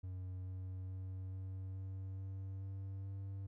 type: tone with pitch steps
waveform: triangle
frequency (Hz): 92.5 / 93.2 / 93.9 / 94.61 / 95.32 / 96.04 / 96.76 / 97.49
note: F#2 / F#2 / F#2 / F#2 / G2 / G2 / G2 / G2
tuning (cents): 0 / +13 / +26 / +39 / -48 / -35 / -22 / -9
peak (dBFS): -40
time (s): 0.03-3.47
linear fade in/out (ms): 10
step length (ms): 430
effects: none